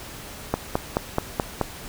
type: click train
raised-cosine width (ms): 1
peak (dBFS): -6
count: 6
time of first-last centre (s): 0.54-1.613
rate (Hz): 4.66
effects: pink hiss -39 dBFS RMS until 1.88 s